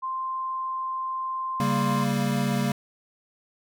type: tone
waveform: sine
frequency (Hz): 1046.5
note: C6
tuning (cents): 0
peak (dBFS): -27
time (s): 0.02-2.05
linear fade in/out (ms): 20
type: chord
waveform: square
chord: G diminished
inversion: second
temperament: equal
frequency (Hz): 138.59 / 196 / 233.1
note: Db3 / G3 / Bb3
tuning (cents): 0 / 0 / 0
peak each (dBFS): -28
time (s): 1.6-2.72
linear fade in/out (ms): 2
effects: none